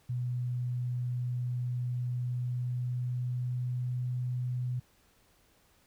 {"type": "tone with pitch glide", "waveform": "sine", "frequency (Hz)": [123.47, 124.69], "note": ["B2", "B2"], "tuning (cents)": [0, 17], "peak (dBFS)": -30, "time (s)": [0.09, 4.8], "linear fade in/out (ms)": 10, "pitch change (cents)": 17, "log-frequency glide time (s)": [2.15, 4.08], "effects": ["pink hiss -66 dBFS RMS until 5.86 s"]}